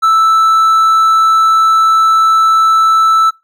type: tone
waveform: triangle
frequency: 1318.5 Hz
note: E6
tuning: in tune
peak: -4 dBFS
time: 0.02-3.31 s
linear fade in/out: 20 ms
effects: noise-tail reverb RT60 0.2 s tail -21 dB re dry